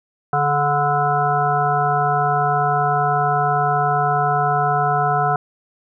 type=harmonic tone with a mistuned harmonic; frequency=145.8 Hz; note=D3; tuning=12 cents flat; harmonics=1 / 3 / 5 / 7 / 9 / 10; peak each=-23 / -26 / -18 / -25 / -22 / -28 dBFS; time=0.33-5.36 s; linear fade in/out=2 ms; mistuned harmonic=3; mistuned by=-30 cents; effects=none